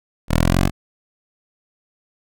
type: linear sweep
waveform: 10% pulse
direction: up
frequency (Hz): 38.89 to 48.04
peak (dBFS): -6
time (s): 0.28-0.71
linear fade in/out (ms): 50
effects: none